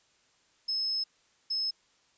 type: tone bursts at uneven times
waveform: sine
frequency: 5190 Hz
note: E8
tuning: 28 cents flat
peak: -28 dBFS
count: 2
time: 0.68-1.04 / 1.5-1.71 s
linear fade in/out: 10 ms
effects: white hiss -67 dBFS RMS until 2.17 s + resampled to 16000 Hz